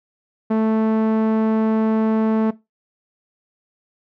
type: tone with low-pass filter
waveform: sawtooth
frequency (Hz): 220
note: A3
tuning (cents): 0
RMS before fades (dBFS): -18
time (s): 0.5-2.51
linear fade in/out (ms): 10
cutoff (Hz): 960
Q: 0.64
effects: noise-tail reverb RT60 0.2 s tail -18 dB re dry